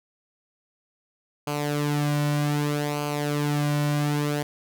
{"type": "tone with flanger", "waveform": "sawtooth", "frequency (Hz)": 146.83, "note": "D3", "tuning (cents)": 0, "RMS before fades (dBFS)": -25, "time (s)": [1.47, 4.43], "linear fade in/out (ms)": 5, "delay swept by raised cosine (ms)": [0.54, 2.44], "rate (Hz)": 0.64, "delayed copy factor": -0.65, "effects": []}